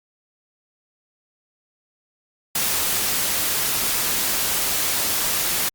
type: noise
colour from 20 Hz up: white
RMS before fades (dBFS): -22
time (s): 2.55-5.69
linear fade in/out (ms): 5
effects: Opus 48 kbps